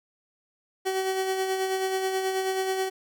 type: tone with tremolo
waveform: 30% pulse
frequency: 380 Hz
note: F#4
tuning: 46 cents sharp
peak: -21 dBFS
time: 0.85-2.9 s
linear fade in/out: 20 ms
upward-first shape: sine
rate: 9.3 Hz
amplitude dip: 40%
effects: none